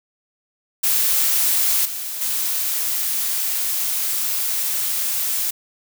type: noise with level steps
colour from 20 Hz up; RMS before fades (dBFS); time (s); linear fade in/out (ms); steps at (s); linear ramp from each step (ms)
blue; -18 / -28 / -22; 0.83-5.51; 10; 1.85 / 2.21; 5
effects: none